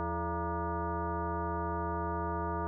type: tone with frequency modulation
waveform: sine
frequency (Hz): 429.7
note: A4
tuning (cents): -41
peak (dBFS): -31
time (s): 0-2.67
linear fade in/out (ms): 0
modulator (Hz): 255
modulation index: 3.1
effects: none